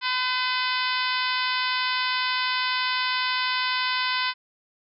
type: harmonic tone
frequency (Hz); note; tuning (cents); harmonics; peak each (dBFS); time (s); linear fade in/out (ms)
507; B4; +45; 2 / 3 / 4 / 5 / 6 / 7 / 8 / 9 / 10; -28 / -30 / -31 / -32 / -33 / -33 / -34 / -35 / -35; 0.01-4.34; 50
effects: none